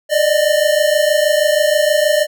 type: tone pair together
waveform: square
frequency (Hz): 590 / 616.3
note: D5 / D#5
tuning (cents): +8 / -17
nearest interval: minor second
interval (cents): 75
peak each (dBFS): -15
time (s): 0.09-2.27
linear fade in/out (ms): 50
effects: none